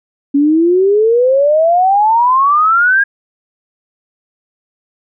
sine exponential sweep, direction up, 277.2 to 1645 Hz, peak -7 dBFS, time 0.34-3.04 s, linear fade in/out 10 ms, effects none

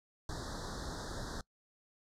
pink band-stop noise, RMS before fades -41 dBFS, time 0.29-1.41 s, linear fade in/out 2 ms, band 1800 to 3600 Hz, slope 96 dB/octave, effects noise-tail reverb RT60 0.1 s tail -23 dB re dry + low-pass 6000 Hz 12 dB/octave

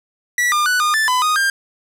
45% pulse tone with pitch steps, 1947 / 1204 / 1484 / 1218 / 1757 / 1005 / 1240 / 1596 Hz, B6 / D6 / F#6 / D#6 / A6 / B5 / D#6 / G6, -25 / +43 / +5 / -37 / -3 / +30 / -6 / +31 cents, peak -14 dBFS, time 0.38-1.5 s, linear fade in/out 2 ms, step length 140 ms, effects low-pass 12000 Hz 12 dB/octave + 7-bit

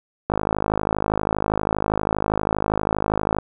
click train, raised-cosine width 1 ms, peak -6 dBFS, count 163, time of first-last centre 0.3-3.386 s, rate 52.5 Hz, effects 8-bit

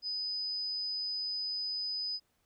sine tone, 4998 Hz, D#8, 7 cents sharp, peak -33 dBFS, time 0.02-2.2 s, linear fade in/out 50 ms, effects pink hiss -75 dBFS RMS until 2.45 s

